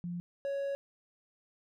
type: tone pair in turn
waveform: sine / triangle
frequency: 174.61 / 556.1 Hz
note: F3 / C#5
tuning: 0 / +5 cents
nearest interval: octave + minor sixth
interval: 2005 cents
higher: second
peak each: -35 / -30 dBFS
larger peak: second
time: 0.04-0.2 / 0.45-0.75 s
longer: second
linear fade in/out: 0 ms
effects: none